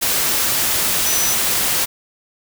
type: tone in noise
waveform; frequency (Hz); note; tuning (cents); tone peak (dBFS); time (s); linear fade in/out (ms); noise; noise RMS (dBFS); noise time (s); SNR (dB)
sine; 5960; F#8; +12; -20; 1.05-1.35; 20; white; -18; 0.01-1.86; -5
effects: none